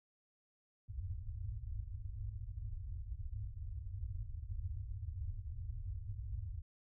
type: low-pass noise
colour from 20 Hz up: white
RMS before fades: -43 dBFS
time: 0.88-6.62 s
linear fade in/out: 10 ms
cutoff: 110 Hz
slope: 96 dB/octave
effects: none